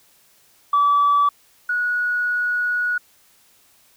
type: tone pair in turn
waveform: sine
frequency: 1151 / 1460.3 Hz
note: D6 / F#6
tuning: -35 / -23 cents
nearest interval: major third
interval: 412 cents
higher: second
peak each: -12 / -18 dBFS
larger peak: first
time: 0.73-1.29 / 1.69-2.98 s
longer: second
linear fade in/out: 5 ms
effects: tanh soft clip ceiling -10 dBFS + white hiss -56 dBFS RMS until 3.96 s